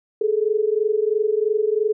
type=tone pair together; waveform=sine; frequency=417 / 440 Hz; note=G#4 / A4; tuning=+7 / 0 cents; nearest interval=minor second; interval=93 cents; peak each=-20 dBFS; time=0.21-1.93 s; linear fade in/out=5 ms; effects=none